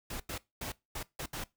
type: noise bursts at uneven times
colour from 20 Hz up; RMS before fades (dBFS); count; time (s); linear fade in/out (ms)
pink; -39; 6; 0.1-0.2 / 0.29-0.38 / 0.61-0.72 / 0.95-1.03 / 1.19-1.26 / 1.33-1.44; 5
effects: noise-tail reverb RT60 0.2 s tail -20 dB re dry